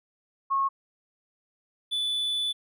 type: tone pair in turn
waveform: sine / triangle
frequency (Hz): 1091 / 3478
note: C#6 / A7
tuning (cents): -28 / -21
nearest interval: octave + minor sixth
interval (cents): 2007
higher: second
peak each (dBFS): -22 / -24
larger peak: first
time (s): 0.5-0.69 / 1.91-2.53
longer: second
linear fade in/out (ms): 20
effects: none